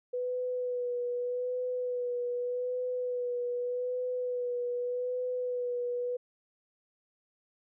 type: tone with vibrato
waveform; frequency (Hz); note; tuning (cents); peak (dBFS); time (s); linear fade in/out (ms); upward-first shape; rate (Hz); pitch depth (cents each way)
sine; 493.9; B4; 0; -30; 0.13-6.17; 10; sine; 0.83; 25
effects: none